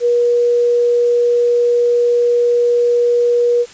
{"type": "tone", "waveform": "sine", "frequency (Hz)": 480, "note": "B4", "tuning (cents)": -49, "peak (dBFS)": -10, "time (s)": [0, 3.66], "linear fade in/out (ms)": 50, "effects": ["white hiss -39 dBFS RMS until 3.73 s", "resampled to 16000 Hz"]}